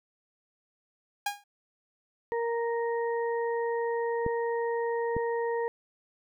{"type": "tone with exponential decay", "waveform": "sawtooth", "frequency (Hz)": 816, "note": "G#5", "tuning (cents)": -31, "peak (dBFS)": -21, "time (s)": [1.26, 1.44], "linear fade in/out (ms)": 5, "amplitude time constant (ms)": 38}
{"type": "harmonic tone", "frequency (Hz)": 466.2, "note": "A#4", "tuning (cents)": 0, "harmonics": [1, 2, 4], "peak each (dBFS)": [-28, -34, -40], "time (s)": [2.32, 5.68], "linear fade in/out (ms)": 0}
{"type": "clicks", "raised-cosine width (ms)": 3, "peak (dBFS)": -19, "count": 2, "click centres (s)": [4.264, 5.166]}
{"effects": []}